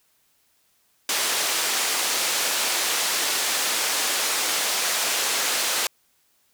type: band-pass noise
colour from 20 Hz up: white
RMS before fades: -24 dBFS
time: 1.09-5.87 s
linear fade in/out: 2 ms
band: 390 to 8200 Hz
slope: 12 dB/octave
effects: white hiss -65 dBFS RMS until 6.53 s